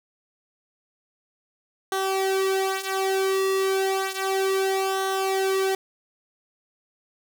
sawtooth tone with flanger, 384.5 Hz, G4, 33 cents flat, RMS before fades -24 dBFS, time 1.92-5.75 s, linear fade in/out 2 ms, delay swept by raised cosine 0.41 to 3.91 ms, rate 0.32 Hz, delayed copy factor -0.75, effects none

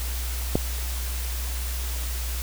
click, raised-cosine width 2 ms, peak -6 dBFS, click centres 0.555 s, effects added 61 Hz sine -27 dBFS peak until 2.42 s + white hiss -35 dBFS RMS until 2.42 s

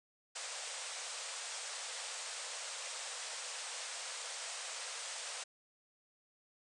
white band-pass noise, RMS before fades -44 dBFS, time 0.35-5.44 s, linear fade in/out 10 ms, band 460 to 9100 Hz, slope 96 dB/octave, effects none

